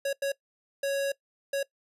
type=tone bursts at uneven times; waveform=square; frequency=554.4 Hz; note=C#5; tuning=in tune; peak=-27 dBFS; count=4; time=0.05-0.13 / 0.22-0.32 / 0.83-1.12 / 1.53-1.63 s; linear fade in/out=5 ms; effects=noise-tail reverb RT60 0.1 s tail -21 dB re dry + resampled to 32000 Hz